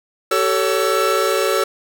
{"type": "tone cluster", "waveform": "45% pulse", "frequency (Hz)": [383.1, 442.2, 560, 1328], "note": ["G4", "A4", "C#5", "E6"], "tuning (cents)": [-40, 9, 18, 12], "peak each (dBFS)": -21, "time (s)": [0.31, 1.64], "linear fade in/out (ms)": 5, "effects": []}